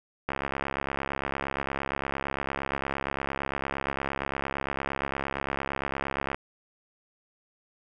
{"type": "click train", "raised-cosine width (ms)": 0.5, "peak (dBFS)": -14, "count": 417, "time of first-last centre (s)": [0.29, 6.345], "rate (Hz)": 68.7, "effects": []}